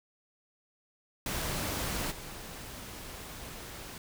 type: noise with level steps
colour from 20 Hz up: pink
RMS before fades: -34 / -44 dBFS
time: 1.26-3.98 s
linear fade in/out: 2 ms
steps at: 2.1 s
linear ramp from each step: 20 ms
effects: none